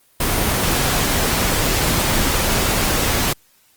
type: noise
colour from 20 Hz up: pink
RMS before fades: -18 dBFS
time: 0.2-3.33 s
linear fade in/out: 5 ms
effects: white hiss -56 dBFS RMS until 3.76 s + Opus 24 kbps